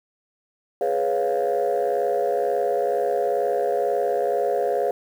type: chord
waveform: sine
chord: C# dominant seventh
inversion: second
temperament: equal with one note detuned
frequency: 415.3 / 493.9 / 556 / 698.5 Hz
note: G#4 / B4 / C#5 / E#5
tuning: 0 / 0 / +5 / 0 cents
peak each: -24 dBFS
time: 0.81-4.91 s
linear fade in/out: 2 ms
effects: tanh soft clip ceiling -14 dBFS + 8-bit